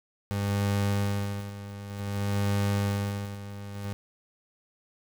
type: tone with tremolo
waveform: 30% pulse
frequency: 100.8 Hz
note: G2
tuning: 49 cents sharp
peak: -21 dBFS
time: 0.31-3.93 s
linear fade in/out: 0 ms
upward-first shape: sine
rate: 0.54 Hz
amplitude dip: 85%
effects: 8-bit